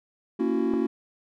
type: chord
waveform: triangle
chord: F# dominant seventh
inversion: first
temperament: just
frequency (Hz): 231.2 / 277.5 / 333 / 370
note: A#3 / C#4 / E4 / F#4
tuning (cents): -14 / +2 / +18 / 0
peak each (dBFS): -26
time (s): 0.39-0.87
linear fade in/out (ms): 10
type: click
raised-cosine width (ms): 1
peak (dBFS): -21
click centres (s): 0.738
effects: none